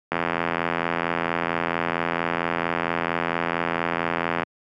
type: click train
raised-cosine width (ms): 0.5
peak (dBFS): -7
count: 365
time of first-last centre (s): 0.12-4.433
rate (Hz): 84.4
effects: high-pass 150 Hz 12 dB/octave